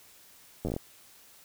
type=slowing click train; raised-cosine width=2 ms; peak=-19 dBFS; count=8; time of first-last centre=0.65-0.764 s; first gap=10 ms; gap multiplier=1.16; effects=white hiss -56 dBFS RMS until 1.44 s